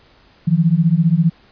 sine beating tone pair, 158.4 / 173.4 Hz, D#3 / F3, +31 / -12 cents, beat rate 15 Hz, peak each -14 dBFS, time 0.47-1.3 s, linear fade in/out 10 ms, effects pink hiss -51 dBFS RMS until 1.51 s + resampled to 11025 Hz

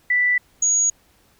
sine tone pair in turn, 1975.5 / 6699 Hz, B6 / G#8, 0 / +14 cents, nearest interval octave + major sixth, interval 2114 cents, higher second, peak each -15 dBFS, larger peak neither, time 0.1-0.38 / 0.62-0.9 s, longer neither, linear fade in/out 5 ms, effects pink hiss -58 dBFS RMS until 1.39 s

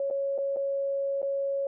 sine tone with dropouts, 553 Hz, C#5, 4 cents flat, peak -26 dBFS, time 0-1.67 s, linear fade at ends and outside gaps 2 ms, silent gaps 0.102-0.109 / 0.379-0.385 / 0.562-0.568 / 1.218-1.228 s, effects none

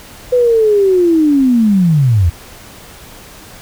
sine linear sweep, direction down, 504 to 77.78 Hz, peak -7 dBFS, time 0.32-2.3 s, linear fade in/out 10 ms, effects pink hiss -36 dBFS RMS until 3.61 s

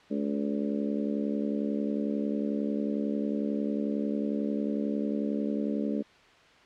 harmonic tone with a mistuned harmonic, 71.1 Hz, C#2, 45 cents sharp, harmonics 3 / 4 / 5 / 6 / 7 / 8, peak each -30 / -32 / -41 / -37 / -41 / -40 dBFS, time 0.1-6.03 s, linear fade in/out 20 ms, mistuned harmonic 8, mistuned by +18 cents, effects white hiss -56 dBFS RMS until 6.65 s + low-pass 3000 Hz 12 dB/octave

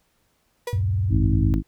35% pulse tone with exponential decay, 484.4 Hz, B4, 34 cents flat, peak -22 dBFS, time 0.67-0.83 s, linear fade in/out 5 ms, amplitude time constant 33 ms
sine tone with vibrato, 95.2 Hz, F#2, 50 cents sharp, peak -19 dBFS, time 0.73-1.54 s, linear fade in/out 0 ms, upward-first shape square, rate 20 Hz, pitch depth 200 cents each way
harmonic tone, 52.9 Hz, G#1, 33 cents sharp, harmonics 1 / 2 / 3 / 4 / 5 / 6, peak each -22 / -28 / -26 / -30 / -27 / -28 dBFS, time 1.09-1.63 s, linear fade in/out 50 ms
effects pink hiss -67 dBFS RMS until 1.67 s

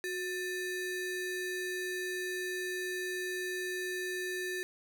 square ring-modulated tone, 1069 Hz, C6, 37 cents sharp, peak -32 dBFS, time 0.04-4.63 s, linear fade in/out 0 ms, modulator 702 Hz, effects 12-bit

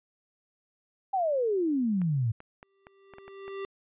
sine exponential sweep, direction down, 802 to 106.9 Hz, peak -24 dBFS, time 1.13-2.32 s, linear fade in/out 10 ms
clicks, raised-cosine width 0.5 ms, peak -31 dBFS, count 8, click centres 2.017 / 2.404 / 2.629 / 2.869 / 3.137 / 3.184 / 3.28 / 3.48 s
square tone with exponential growth, 392 Hz, G4, in tune, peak -33 dBFS, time 2.63-3.65 s, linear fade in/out 1 ms, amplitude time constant 220 ms
effects resampled to 8000 Hz

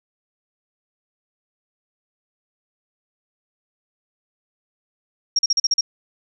sine tone bursts, 5588 Hz, F8, in tune, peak -14 dBFS, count 7, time 5.36-5.81 s, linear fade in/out 5 ms, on 30 ms, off 40 ms, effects none

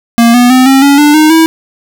square tone with pitch steps, 233.4 / 244.6 / 256.3 / 268.6 / 281.4 / 294.9 / 309 / 323.8 Hz, A#3 / B3 / C4 / C4 / C#4 / D4 / D#4 / E4, +2 / -16 / -36 / +46 / +26 / +7 / -12 / -31 cents, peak -3 dBFS, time 0.18-1.46 s, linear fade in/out 0 ms, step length 160 ms, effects none

